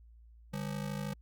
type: ring-modulated tone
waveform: square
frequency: 173 Hz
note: F3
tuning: 16 cents flat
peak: -33 dBFS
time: 0.53-1.14 s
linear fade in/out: 10 ms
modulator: 26.4 Hz
effects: added 57 Hz sine -54 dBFS peak until 1.21 s + Opus 48 kbps